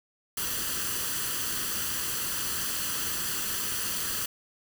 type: noise with comb filter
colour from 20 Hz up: white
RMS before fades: -31 dBFS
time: 0.37-4.26 s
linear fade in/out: 5 ms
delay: 0.66 ms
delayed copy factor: +0.6
effects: none